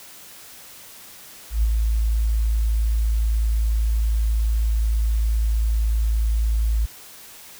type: tone with ADSR envelope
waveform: sine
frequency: 55 Hz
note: A1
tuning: in tune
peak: -14 dBFS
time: 1.5-6.86 s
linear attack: 130 ms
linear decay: 31 ms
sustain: -3 dB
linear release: 9 ms
effects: white hiss -43 dBFS RMS until 7.59 s